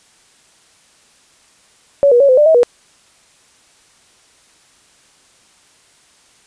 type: tone with pitch steps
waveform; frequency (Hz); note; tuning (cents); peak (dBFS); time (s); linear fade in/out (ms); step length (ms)
sine; 563 / 482.6 / 558 / 512 / 595 / 641 / 483.3; C#5 / B4 / C#5 / C5 / D5 / E5 / B4; +27 / -40 / +11 / -38 / +22 / -49 / -38; -6; 2.03-2.632; 0; 86
effects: white hiss -51 dBFS RMS until 6.46 s + resampled to 22050 Hz